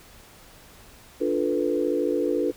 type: chord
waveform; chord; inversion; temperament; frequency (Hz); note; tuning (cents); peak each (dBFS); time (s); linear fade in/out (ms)
sine; B half-diminished seventh; first; equal with one note detuned; 293.7 / 352.1 / 440 / 493.9; D4 / F4 / A4 / B4; 0 / +14 / 0 / 0; -27; 1.2-2.52; 20
effects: pink hiss -50 dBFS RMS until 2.56 s